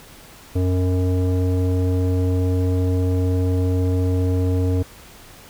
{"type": "tone with low-pass filter", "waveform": "square", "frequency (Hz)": 91.5, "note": "F#2", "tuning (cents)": -19, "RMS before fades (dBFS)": -19, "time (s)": [0.55, 4.83], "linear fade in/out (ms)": 10, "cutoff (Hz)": 450, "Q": 1.8, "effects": ["pink hiss -44 dBFS RMS until 5.49 s"]}